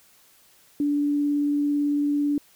sine tone with vibrato, 290 Hz, D4, 22 cents flat, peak -20 dBFS, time 0.8-2.38 s, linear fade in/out 2 ms, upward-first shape triangle, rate 18 Hz, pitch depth 8 cents each way, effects white hiss -57 dBFS RMS until 2.55 s

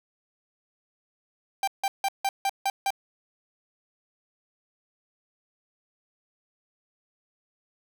45% pulse tone bursts, 787 Hz, G5, 7 cents sharp, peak -23 dBFS, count 7, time 1.63-2.905 s, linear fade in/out 2 ms, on 45 ms, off 160 ms, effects none

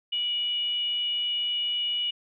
sine tone with frequency modulation, 2924 Hz, F#7, 21 cents flat, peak -25 dBFS, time 0.12-2.11 s, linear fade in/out 10 ms, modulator 594 Hz, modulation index 0.22, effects none

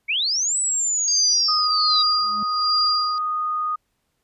sine linear two-way sweep, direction up then down, 2143 to 8020 to 3798 Hz, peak -19 dBFS, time 0.08-2.03 s, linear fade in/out 20 ms, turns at 0.58 s
sine tone with tremolo, 4796 Hz, D8, 36 cents sharp, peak -17 dBFS, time 1.08-3.18 s, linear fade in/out 0 ms, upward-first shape sine, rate 1.3 Hz, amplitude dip 80%
sine tone with pitch glide, 1244.5 to 1237.3 Hz, D#6 to D#6, 0 to -10 cents, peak -21 dBFS, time 1.48-3.76 s, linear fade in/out 10 ms, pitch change -10 cents, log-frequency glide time 2.76-3.41 s
triangle tone with exponential growth, 209 Hz, G#3, 11 cents sharp, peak -27 dBFS, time 2.09-2.43 s, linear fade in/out 0 ms, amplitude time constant 73 ms
effects pink hiss -72 dBFS RMS until 4.23 s + resampled to 32000 Hz

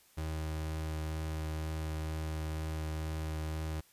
35% pulse tone with vibrato, 78.4 Hz, D#2, 14 cents sharp, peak -33 dBFS, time 0.17-3.81 s, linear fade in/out 10 ms, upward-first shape triangle, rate 2.1 Hz, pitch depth 10 cents each way, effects white hiss -64 dBFS RMS until 3.92 s + resampled to 32000 Hz

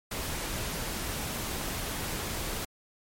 pink noise, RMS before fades -34 dBFS, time 0.11-2.65 s, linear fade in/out 5 ms, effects MP3 64 kbps

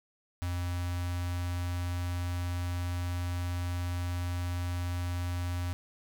square tone with notch filter, 88.3 Hz, F2, 20 cents sharp, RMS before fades -33 dBFS, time 0.42-5.73 s, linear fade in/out 0 ms, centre 410 Hz, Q 1, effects none

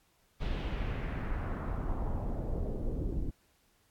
brown noise with low-pass filter sweep, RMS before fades -34 dBFS, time 0.4-3.31 s, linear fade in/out 20 ms, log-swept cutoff 3800 to 310 Hz, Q 1.8, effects pink hiss -70 dBFS RMS until 3.9 s + AAC 64 kbps

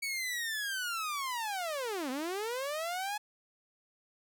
sawtooth linear two-way sweep, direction down then up, 2253 to 247 to 851 Hz, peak -30 dBFS, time 0.02-3.18 s, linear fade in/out 10 ms, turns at 2.1 s, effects none

